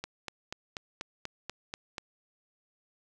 click train, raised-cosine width 0.2 ms, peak -19 dBFS, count 9, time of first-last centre 0.04-1.982 s, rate 4.12 Hz, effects none

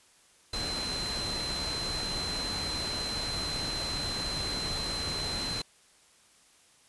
sine tone in noise, 4085 Hz, C8, 42 cents flat, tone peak -33 dBFS, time 0.53-5.62 s, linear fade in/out 5 ms, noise pink, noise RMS -36 dBFS, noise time 0.53-5.62 s, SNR 0 dB, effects white hiss -61 dBFS RMS until 6.88 s + resampled to 24000 Hz

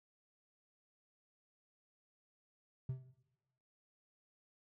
triangle tone with exponential decay, 130 Hz, C3, 11 cents flat, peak -31 dBFS, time 2.89-3.1 s, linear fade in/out 5 ms, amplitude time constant 44 ms, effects noise-tail reverb RT60 1.0 s tail -17 dB re dry + tanh soft clip ceiling -29 dBFS

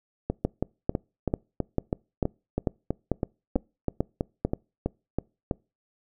two click trains, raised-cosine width 2 ms, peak -12 / -10 dBFS, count 17 / 10, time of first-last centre 0.3-5.512 / 0.45-4.45 s, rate 3.07 / 2.25 Hz, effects noise-tail reverb RT60 0.3 s tail -26 dB re dry

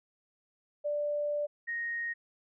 sine tone pair in turn, 588 / 1866.8 Hz, D5 / A#6, +2 / +2 cents, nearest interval octave + minor sixth, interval 2000 cents, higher second, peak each -29 / -32 dBFS, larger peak first, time 0.84-1.47 / 1.67-2.14 s, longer first, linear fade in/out 20 ms, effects none

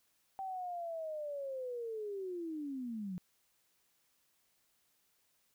sine linear sweep, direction down, 778 to 174.61 Hz, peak -38 dBFS, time 0.39-3.18 s, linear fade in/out 0 ms, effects white hiss -75 dBFS RMS until 5.54 s

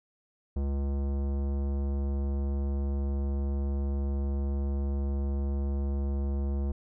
sine tone with tanh clipping, 69.5 Hz, C#2, 5 cents sharp, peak -29 dBFS, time 0.56-6.72 s, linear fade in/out 5 ms, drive 17 dB, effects none

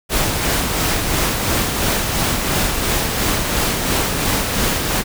pink noise with tremolo, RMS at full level -17 dBFS, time 0.09-5.04 s, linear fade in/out 50 ms, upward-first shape sine, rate 2.9 Hz, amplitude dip 35%, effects none

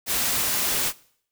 white noise, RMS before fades -24 dBFS, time 0.06-0.93 s, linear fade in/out 50 ms, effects noise-tail reverb RT60 0.6 s tail -21 dB re dry

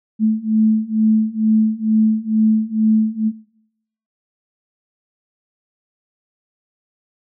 sine beating tone pair, 217.1 / 219.3 Hz, A3 / A3, -23 / -6 cents, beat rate 2.2 Hz, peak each -16 dBFS, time 0.19-3.32 s, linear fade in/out 50 ms, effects noise-tail reverb RT60 0.8 s tail -23 dB re dry

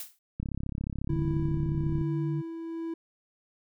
blue noise with exponential decay, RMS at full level -35 dBFS, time 0-0.19 s, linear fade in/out 2 ms, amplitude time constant 40 ms
click train, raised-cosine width 5 ms, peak -21 dBFS, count 56, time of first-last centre 0.4-2.013 s, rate 34.1 Hz
triangle tone with tremolo, 329.6 Hz, E4, in tune, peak -29 dBFS, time 1.09-2.94 s, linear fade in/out 5 ms, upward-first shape sine, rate 1.2 Hz, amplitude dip 40%
sine tone, 148.4 Hz, D3, 18 cents sharp, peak -28 dBFS, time 1.09-2.42 s, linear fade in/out 20 ms
effects none

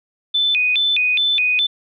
sine tone with vibrato, 2960 Hz, F#7, in tune, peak -14 dBFS, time 0.34-1.67 s, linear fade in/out 10 ms, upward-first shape square, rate 2.4 Hz, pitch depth 300 cents each way, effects none

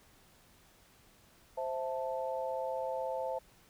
sine chord, A minor, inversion first, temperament equal, 523.3 / 659.3 / 880 Hz, C5 / E5 / A5, 0 / 0 / 0 cents, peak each -36 / -39 / -39 dBFS, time 1.57-3.39 s, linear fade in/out 10 ms, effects pink hiss -63 dBFS RMS until 3.69 s

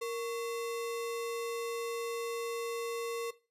sine tone with sample-and-hold, 465.4 Hz, A#4, 3 cents flat, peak -33 dBFS, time 0.01-3.31 s, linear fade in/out 10 ms, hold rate 1575 Hz, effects noise-tail reverb RT60 0.3 s tail -17 dB re dry + resampled to 32000 Hz

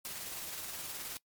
white noise with tremolo, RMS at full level -41 dBFS, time 0.05-1.17 s, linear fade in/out 0 ms, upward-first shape square, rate 19 Hz, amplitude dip 25%, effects noise-tail reverb RT60 0.1 s tail -22 dB re dry + MP3 96 kbps

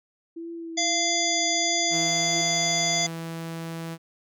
sine tone with vibrato, 330.8 Hz, E4, 6 cents sharp, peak -33 dBFS, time 0.36-2.42 s, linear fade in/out 10 ms, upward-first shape triangle, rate 1.6 Hz, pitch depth 34 cents each way
harmonic tone, 689 Hz, F5, 24 cents flat, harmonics 1 / 3 / 5 / 7 / 9 / 10, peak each -29 / -29 / -29 / -29 / -29 / -29 dBFS, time 0.77-3.07 s, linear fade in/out 10 ms
sawtooth tone, 164.81 Hz, E3, in tune, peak -28 dBFS, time 1.9-3.98 s, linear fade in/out 50 ms
effects none

